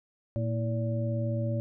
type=harmonic tone with a mistuned harmonic; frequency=114.6 Hz; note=A#2; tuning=29 cents flat; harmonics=1 / 2 / 3 / 5; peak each=-28 / -36 / -40 / -35 dBFS; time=0.36-1.6 s; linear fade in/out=0 ms; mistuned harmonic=3; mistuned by=-96 cents; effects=none

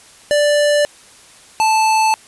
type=tone pair in turn; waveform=square; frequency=587.3 / 877.2 Hz; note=D5 / A5; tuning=0 / -6 cents; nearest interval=perfect fifth; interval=694 cents; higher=second; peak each=-12 dBFS; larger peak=neither; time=0.31-0.85 / 1.6-2.14 s; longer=neither; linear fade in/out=0 ms; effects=white hiss -44 dBFS RMS until 2.27 s + resampled to 24000 Hz

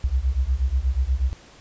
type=beating tone pair; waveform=sine; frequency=60.9 / 69.2 Hz; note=B1 / C#2; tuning=-24 / -2 cents; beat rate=8.3 Hz; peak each=-22 dBFS; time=0.04-1.33 s; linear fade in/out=0 ms; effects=pink hiss -49 dBFS RMS until 1.6 s + resampled to 16000 Hz

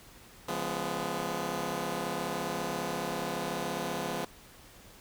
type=chord; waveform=10% pulse; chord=C# dominant seventh; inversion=none; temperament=just; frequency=138.59 / 173.24 / 207.9 / 249.5 Hz; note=C#3 / E#3 / G#3 / B3; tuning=0 / -14 / +2 / +18 cents; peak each=-34 / -28 / -31 / -29 dBFS; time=0.48-4.25 s; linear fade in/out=5 ms; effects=pink hiss -54 dBFS RMS until 5 s

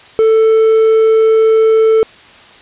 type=tone with quantisation; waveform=triangle; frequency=442.9 Hz; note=A4; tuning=11 cents sharp; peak=-4 dBFS; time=0.19-2.03 s; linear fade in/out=0 ms; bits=5; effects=white hiss -39 dBFS RMS until 2.61 s + resampled to 8000 Hz

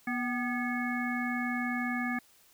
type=harmonic tone with a mistuned harmonic; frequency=243.5 Hz; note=B3; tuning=24 cents flat; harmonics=1 / 3 / 5 / 7 / 9; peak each=-32 / -39 / -41 / -36 / -38 dBFS; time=0.07-2.19 s; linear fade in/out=5 ms; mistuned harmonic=3; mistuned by=+65 cents; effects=white hiss -62 dBFS RMS until 2.53 s

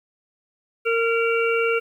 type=harmonic tone; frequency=460.4 Hz; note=A#4; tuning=22 cents flat; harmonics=1 / 3 / 5 / 6; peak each=-20 / -25 / -27 / -28 dBFS; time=0.85-1.8 s; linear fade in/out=20 ms; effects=9-bit

